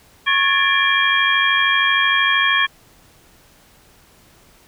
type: tone cluster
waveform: sine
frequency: 1098 / 1685 / 1778 / 2363 / 3251 Hz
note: C#6 / G#6 / A6 / D7 / G#7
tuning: -17 / +25 / +18 / +10 / -38 cents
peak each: -20 dBFS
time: 0.26-2.67 s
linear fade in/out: 20 ms
effects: pink hiss -51 dBFS RMS until 4.67 s